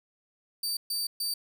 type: tone bursts at uneven times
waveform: sawtooth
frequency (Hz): 4627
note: D8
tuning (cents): -27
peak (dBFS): -26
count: 3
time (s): 0.63-0.77 / 0.9-1.07 / 1.2-1.34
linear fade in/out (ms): 5
effects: 10-bit